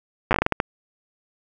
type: slowing click train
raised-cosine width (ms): 0.5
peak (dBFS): -3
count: 10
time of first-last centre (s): 0.31-0.601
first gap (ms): 8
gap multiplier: 1.33
effects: none